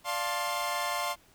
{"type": "chord", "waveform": "sawtooth", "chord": "D minor seventh", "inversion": "none", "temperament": "equal with one note detuned", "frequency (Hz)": [587.3, 698.5, 880, 1060.5], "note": ["D5", "F5", "A5", "C6"], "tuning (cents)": [0, 0, 0, 23], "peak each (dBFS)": [-34, -31, -34, -29], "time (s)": [0.04, 1.16], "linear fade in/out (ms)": 50, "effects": ["pink hiss -61 dBFS RMS until 1.34 s"]}